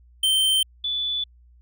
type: tone pair in turn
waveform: square / sine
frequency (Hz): 3113 / 3471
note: G7 / A7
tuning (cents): -13 / -24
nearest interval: major second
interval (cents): 189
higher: second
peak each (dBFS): -18 / -23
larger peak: first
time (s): 0.23-0.63 / 0.84-1.24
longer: neither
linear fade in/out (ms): 5
effects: added 60 Hz sine -50 dBFS peak until 1.61 s